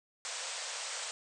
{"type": "band-pass noise", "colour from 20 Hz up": "white", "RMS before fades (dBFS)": -40, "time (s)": [0.25, 1.11], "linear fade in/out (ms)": 0, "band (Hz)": [470, 8600], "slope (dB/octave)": 96, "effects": []}